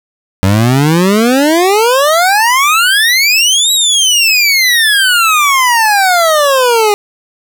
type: exponential two-way sweep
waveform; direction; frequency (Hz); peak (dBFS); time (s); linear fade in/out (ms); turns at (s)
25% pulse; up then down; 92.5 to 3903 to 406; -3; 0.43-6.94; 0; 3.72
effects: none